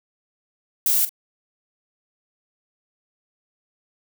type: noise with echo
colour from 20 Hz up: violet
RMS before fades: -19 dBFS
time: 0.86-1.05 s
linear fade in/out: 2 ms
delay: 43 ms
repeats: 1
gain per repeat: -14 dB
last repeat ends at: 1.093 s
effects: none